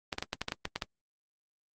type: clicks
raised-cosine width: 0.2 ms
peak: -14 dBFS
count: 10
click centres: 0.128 / 0.184 / 0.225 / 0.331 / 0.416 / 0.484 / 0.521 / 0.654 / 0.76 / 0.822 s
effects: Opus 24 kbps